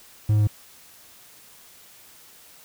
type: tone with pitch steps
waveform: triangle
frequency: 106.6 / 105.74 / 104.89 Hz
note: G#2 / G#2 / G#2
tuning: +46 / +32 / +18 cents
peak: -14 dBFS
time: 0.29-0.473 s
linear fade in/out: 5 ms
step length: 61 ms
effects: white hiss -50 dBFS RMS until 2.64 s